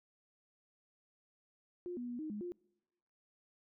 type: tone with pitch steps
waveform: sine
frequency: 354.7 / 243.7 / 242.2 / 310.6 / 208.7 / 353.1 Hz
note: F4 / B3 / B3 / D#4 / G#3 / F4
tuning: +27 / -23 / -34 / -3 / +9 / +19 cents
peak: -39 dBFS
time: 1.86-2.52 s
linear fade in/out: 0 ms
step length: 110 ms
effects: noise-tail reverb RT60 1.0 s tail -26 dB re dry